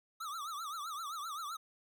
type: tone with vibrato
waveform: square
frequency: 1244.5 Hz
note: D#6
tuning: in tune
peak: -40 dBFS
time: 0.2-1.57 s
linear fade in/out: 10 ms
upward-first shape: triangle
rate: 7.7 Hz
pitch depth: 190 cents each way
effects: none